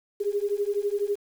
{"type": "beating tone pair", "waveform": "sine", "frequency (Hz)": [402.1, 414.1], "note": ["G4", "G#4"], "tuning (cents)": [44, -5], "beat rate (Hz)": 12, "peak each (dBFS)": -27, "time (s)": [0.2, 1.16], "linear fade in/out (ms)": 10, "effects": ["8-bit"]}